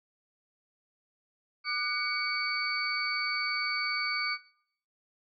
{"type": "tone cluster", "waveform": "sine", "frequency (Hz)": [1207, 1479, 2255, 4537], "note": ["D6", "F#6", "C#7", "C#8"], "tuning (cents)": [47, -1, 29, 39], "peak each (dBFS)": [-36, -38, -33, -34], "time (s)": [1.64, 4.38], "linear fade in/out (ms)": 50, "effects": ["noise-tail reverb RT60 0.6 s tail -19 dB re dry"]}